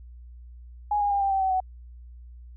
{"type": "tone with pitch steps", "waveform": "sine", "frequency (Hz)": [830.6, 816.3, 802.3, 788.5, 775, 761.7, 748.6], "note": ["G#5", "G#5", "G5", "G5", "G5", "G5", "F#5"], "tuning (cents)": [0, -30, 40, 10, -20, -50, 20], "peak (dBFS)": -21, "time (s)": [0.91, 1.603], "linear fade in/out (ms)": 5, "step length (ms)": 99, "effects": ["added 60 Hz sine -42 dBFS peak until 2.56 s"]}